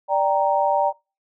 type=chord; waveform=sine; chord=G minor; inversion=second; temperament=equal; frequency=587.3 / 784 / 932.3 Hz; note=D5 / G5 / Bb5; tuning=0 / 0 / 0 cents; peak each=-21 dBFS; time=0.08-0.93 s; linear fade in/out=50 ms; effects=noise-tail reverb RT60 0.3 s tail -25 dB re dry